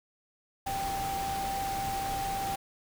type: tone in noise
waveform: sine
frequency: 784 Hz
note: G5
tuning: in tune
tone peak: -31 dBFS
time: 0.66-2.56 s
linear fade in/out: 10 ms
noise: pink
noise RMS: -38 dBFS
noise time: 0.66-2.56 s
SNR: +4 dB
effects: none